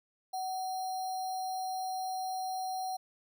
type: tone with sample-and-hold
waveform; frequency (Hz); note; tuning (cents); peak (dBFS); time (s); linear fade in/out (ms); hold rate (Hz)
sine; 748; F#5; +19; -33; 0.33-2.97; 10; 4900
effects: none